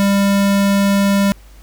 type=tone; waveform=square; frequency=198.9 Hz; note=G3; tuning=25 cents sharp; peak=-12 dBFS; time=0-1.32 s; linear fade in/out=0 ms; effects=added 50 Hz sine -39 dBFS peak until 1.62 s + pink hiss -49 dBFS RMS until 1.62 s